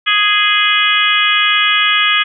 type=harmonic tone with a mistuned harmonic; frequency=415.3 Hz; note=G#4; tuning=in tune; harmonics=3 / 4 / 5 / 6 / 7 / 8; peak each=-17 / -17 / -17 / -17 / -17 / -17 dBFS; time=0.06-2.24 s; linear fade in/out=20 ms; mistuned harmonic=7; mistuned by=+25 cents; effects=none